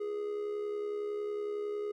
triangle tone with amplitude modulation, 415.3 Hz, G#4, in tune, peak -29 dBFS, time 0-1.92 s, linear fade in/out 10 ms, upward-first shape sine, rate 70.9 Hz, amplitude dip 50%, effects none

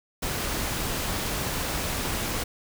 pink noise, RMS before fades -29 dBFS, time 0.22-2.44 s, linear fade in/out 10 ms, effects none

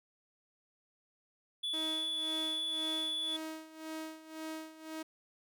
triangle tone, 3440 Hz, A7, 40 cents flat, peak -32 dBFS, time 1.63-3.37 s, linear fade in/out 10 ms
sawtooth tone with tremolo, 316.7 Hz, D#4, 31 cents sharp, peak -35 dBFS, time 1.73-5.03 s, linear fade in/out 10 ms, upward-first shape sine, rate 1.9 Hz, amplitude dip 80%
effects none

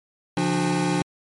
square tone cluster, 141.6 / 174.2 / 296.2 / 364.1 / 810 Hz, C#3 / F3 / D4 / F#4 / G#5, +37 / -4 / +15 / -28 / -43 cents, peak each -31 / -25 / -26 / -30 / -31 dBFS, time 0.37-1.02 s, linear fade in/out 2 ms, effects MP3 48 kbps

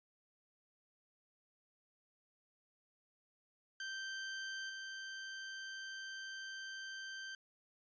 sawtooth tone with level steps, 1562 Hz, G6, 7 cents flat, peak -38 / -41 dBFS, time 3.8-7.35 s, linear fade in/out 2 ms, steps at 4.69 s, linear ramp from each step 10 ms, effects resampled to 16000 Hz

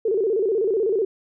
sine tone with vibrato, 415.3 Hz, G#4, in tune, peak -18 dBFS, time 0.05-1.05 s, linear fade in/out 5 ms, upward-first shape square, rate 16 Hz, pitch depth 140 cents each way, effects none

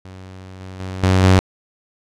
sawtooth tone with level steps, 93.7 Hz, F#2, 22 cents sharp, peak -31 / -28 / -22 / -8 / -5 dBFS, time 0.05-1.39 s, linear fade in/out 0 ms, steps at 0.6 / 0.8 / 1.03 / 1.23 s, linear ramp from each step 2 ms, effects low-pass 7000 Hz 12 dB/octave

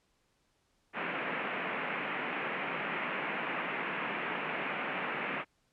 white band-pass noise, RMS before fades -36 dBFS, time 0.93-5.45 s, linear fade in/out 50 ms, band 150 to 2600 Hz, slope 48 dB/octave, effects pink hiss -74 dBFS RMS until 5.72 s + low-pass 9000 Hz 12 dB/octave

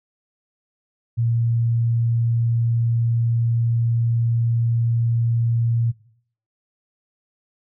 sine tone, 116.54 Hz, A#2, in tune, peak -17 dBFS, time 1.17-5.92 s, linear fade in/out 20 ms, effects noise-tail reverb RT60 0.6 s tail -19 dB re dry

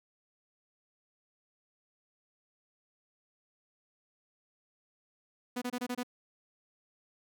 sawtooth tone bursts, 246.9 Hz, B3, in tune, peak -29 dBFS, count 6, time 5.56-6.033 s, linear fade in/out 10 ms, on 58 ms, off 25 ms, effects none

